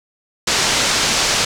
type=low-pass noise; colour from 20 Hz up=white; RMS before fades=-17 dBFS; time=0.47-1.45 s; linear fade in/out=5 ms; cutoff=6900 Hz; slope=24 dB/octave; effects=none